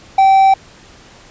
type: tone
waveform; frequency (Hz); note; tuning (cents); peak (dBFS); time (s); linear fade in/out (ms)
triangle; 774; G5; -22; -4; 0.18-0.54; 5
effects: pink hiss -42 dBFS RMS until 1.3 s + resampled to 16000 Hz